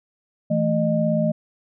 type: tone cluster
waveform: sine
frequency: 163.8 / 220.3 / 612 Hz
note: E3 / A3 / D#5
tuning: -11 / +2 / -29 cents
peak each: -22 dBFS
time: 0.5-1.32 s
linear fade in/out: 10 ms
effects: none